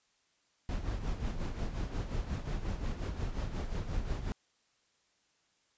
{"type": "noise with tremolo", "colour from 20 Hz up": "brown", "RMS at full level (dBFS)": -33, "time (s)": [0.69, 4.32], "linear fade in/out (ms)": 0, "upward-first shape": "sine", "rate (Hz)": 5.6, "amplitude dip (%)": 60, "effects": ["white hiss -73 dBFS RMS until 5.77 s", "resampled to 16000 Hz"]}